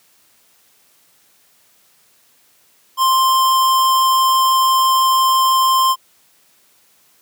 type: tone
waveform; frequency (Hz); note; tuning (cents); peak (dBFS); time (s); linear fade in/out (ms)
square; 1049; C6; +4; -12; 2.97-5.96; 50
effects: white hiss -55 dBFS RMS until 7.21 s + high-pass 100 Hz 12 dB/octave